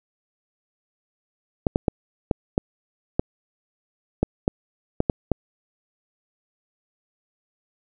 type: clicks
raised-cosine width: 2 ms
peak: -5 dBFS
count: 11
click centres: 1.668 / 1.759 / 1.882 / 2.312 / 2.579 / 3.195 / 4.23 / 4.479 / 5.004 / 5.098 / 5.317 s
effects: none